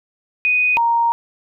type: tone pair in turn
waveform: sine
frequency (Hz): 2489 / 932.3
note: D#7 / A#5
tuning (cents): 0 / 0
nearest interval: octave + perfect fourth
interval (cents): 1700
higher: first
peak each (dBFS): -13 / -13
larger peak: neither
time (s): 0.45-0.77 / 0.77-1.12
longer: second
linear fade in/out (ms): 0
effects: none